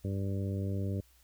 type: harmonic tone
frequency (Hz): 98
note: G2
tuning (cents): 0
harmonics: 1 / 2 / 3 / 4 / 5 / 6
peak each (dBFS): -32 / -38 / -42 / -44 / -46 / -48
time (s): 0.04-1.01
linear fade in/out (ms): 10
effects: added 61 Hz sine -63 dBFS peak until 1.23 s + white hiss -66 dBFS RMS until 1.23 s